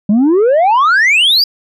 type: exponential sweep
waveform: sine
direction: up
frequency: 196.3 to 4945 Hz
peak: -4 dBFS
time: 0.09-1.44 s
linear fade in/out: 5 ms
effects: tanh soft clip ceiling -6 dBFS